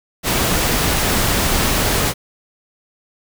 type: noise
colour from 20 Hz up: pink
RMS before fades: -17 dBFS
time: 0.23-2.14 s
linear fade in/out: 50 ms
effects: none